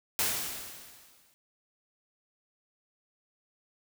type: noise with exponential decay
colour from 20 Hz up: white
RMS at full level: -27 dBFS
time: 0.19-1.34 s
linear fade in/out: 0 ms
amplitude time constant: 250 ms
effects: none